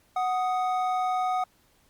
triangle tone pair together, 740 / 1246.7 Hz, F#5 / D#6, 0 / +3 cents, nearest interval major sixth, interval 903 cents, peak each -23 / -29 dBFS, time 0.16-1.44 s, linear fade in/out 5 ms, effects pink hiss -64 dBFS RMS until 1.89 s + Opus 48 kbps

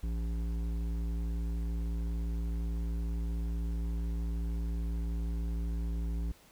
sine tone with hard clipping, 56.6 Hz, A1, 50 cents sharp, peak -33 dBFS, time 0.03-6.32 s, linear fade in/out 5 ms, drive 11 dB, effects pink hiss -60 dBFS RMS until 6.51 s

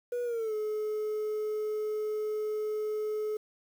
sine tone with pitch glide, 485.4 to 427.5 Hz, B4 to A4, -30 to -50 cents, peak -27 dBFS, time 0.12-3.37 s, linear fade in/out 5 ms, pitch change -220 cents, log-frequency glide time 0.24-0.54 s, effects tanh soft clip ceiling -29 dBFS + 9-bit

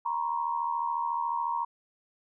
sine tone cluster, 939 / 1013 / 1099 Hz, A#5 / B5 / C#6, +12 / +44 / -15 cents, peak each -29 / -35 / -35 dBFS, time 0.05-1.65 s, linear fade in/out 10 ms, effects none

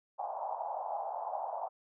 pink band-pass noise, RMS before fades -38 dBFS, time 0.18-1.69 s, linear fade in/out 20 ms, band 670 to 900 Hz, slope 48 dB/octave, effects none

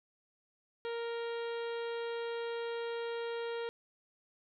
harmonic tone with a mistuned harmonic, 466.2 Hz, A#4, in tune, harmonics 1 / 2 / 3 / 4 / 5 / 6 / 7 / 8 / 9, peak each -36 / -46 / -48 / -51 / -54 / -55 / -53 / -58 / -60 dBFS, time 0.85-3.69 s, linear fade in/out 0 ms, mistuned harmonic 8, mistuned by +26 cents, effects none

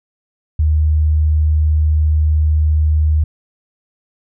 sine tone, 76.9 Hz, D#2, 20 cents flat, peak -10 dBFS, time 0.59-3.24 s, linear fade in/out 5 ms, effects none

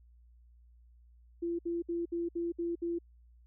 sine tone bursts, 340.9 Hz, F4, 42 cents flat, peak -31 dBFS, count 7, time 1.42-2.988 s, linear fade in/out 10 ms, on 170 ms, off 63 ms, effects added 59 Hz sine -57 dBFS peak until 3.46 s

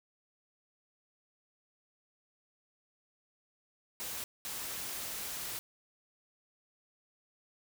white noise bursts at uneven times, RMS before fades -40 dBFS, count 2, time 4-4.24 / 4.45-5.59 s, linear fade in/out 0 ms, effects none

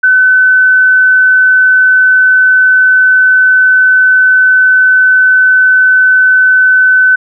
sine tone, 1513 Hz, F#6, 38 cents sharp, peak -3 dBFS, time 0.03-7.16 s, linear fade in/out 10 ms, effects none

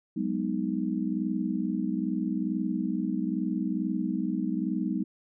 sine chord, G# minor seventh, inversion third, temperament just, 186.89 / 207.7 / 249.2 / 311.5 Hz, F#3 / G#3 / B3 / D#4, +18 / 0 / +16 / +2 cents, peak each -32 dBFS, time 0.16-5.04 s, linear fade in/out 10 ms, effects none

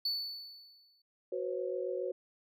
triangle tone with exponential decay, 4472 Hz, C#8, 14 cents sharp, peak -28 dBFS, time 0.05-1.02 s, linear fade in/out 5 ms, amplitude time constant 210 ms
sine chord, F# suspended fourth, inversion none, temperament equal with one note detuned, 370 / 493.9 / 541.1 Hz, F#4 / B4 / C#5, 0 / 0 / -42 cents, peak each -37 / -38 / -38 dBFS, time 1.32-2.12 s, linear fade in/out 5 ms
effects none

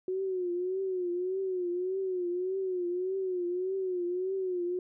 sine tone with vibrato, 367.1 Hz, F#4, 14 cents flat, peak -29 dBFS, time 0.08-4.79 s, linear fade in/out 2 ms, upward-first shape triangle, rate 1.7 Hz, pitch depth 97 cents each way, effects none

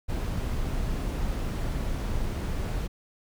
brown noise, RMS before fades -29 dBFS, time 0.08-2.88 s, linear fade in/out 20 ms, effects none

